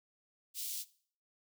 white high-pass noise, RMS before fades -40 dBFS, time 0.54-0.85 s, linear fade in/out 50 ms, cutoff 3300 Hz, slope 24 dB/octave, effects noise-tail reverb RT60 0.5 s tail -19 dB re dry

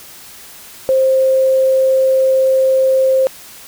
sine tone, 527 Hz, C5, 12 cents sharp, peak -9 dBFS, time 0.89-3.27 s, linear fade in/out 0 ms, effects white hiss -37 dBFS RMS until 3.67 s

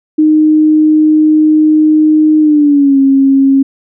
sine tone with pitch glide, 308.5 to 271.7 Hz, D#4 to C#4, -15 to -35 cents, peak -4 dBFS, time 0.18-3.63 s, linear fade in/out 10 ms, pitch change -220 cents, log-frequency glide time 2.4-2.99 s, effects none

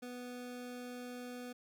25% pulse tone, 246.9 Hz, B3, in tune, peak -40 dBFS, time 0.02-1.53 s, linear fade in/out 10 ms, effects none

